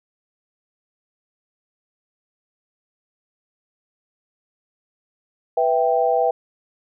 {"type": "chord", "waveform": "sine", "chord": "E minor", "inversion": "second", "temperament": "equal", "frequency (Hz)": [493.9, 659.3, 784], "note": ["B4", "E5", "G5"], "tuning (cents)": [0, 0, 0], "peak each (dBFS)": -20, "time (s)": [5.57, 6.31], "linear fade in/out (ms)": 5, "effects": []}